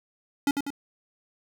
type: tone with echo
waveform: square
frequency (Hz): 282.1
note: C#4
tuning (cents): +30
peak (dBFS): -21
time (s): 0.47-0.51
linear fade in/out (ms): 2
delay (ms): 97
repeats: 2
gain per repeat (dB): -5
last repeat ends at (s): 0.704
effects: none